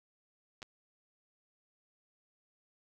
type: clicks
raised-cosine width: 0.2 ms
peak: -30 / -26 dBFS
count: 2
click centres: 0.62 / 0.628 s
effects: none